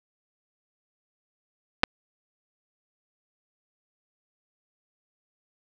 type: clicks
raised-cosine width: 0.3 ms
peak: -3 dBFS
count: 2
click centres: 1.834 / 1.838 s
effects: none